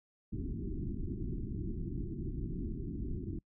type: low-pass noise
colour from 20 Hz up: pink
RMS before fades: -38 dBFS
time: 0.32-3.39 s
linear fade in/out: 5 ms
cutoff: 380 Hz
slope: 96 dB/octave
effects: noise-tail reverb RT60 0.1 s tail -26 dB re dry